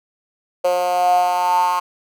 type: tone with high-pass filter sweep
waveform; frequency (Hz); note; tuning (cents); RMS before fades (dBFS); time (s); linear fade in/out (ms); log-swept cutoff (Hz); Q
10% pulse; 178.9; F3; +42; -17; 0.64-1.8; 10; 560 to 1000; 9.6
effects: none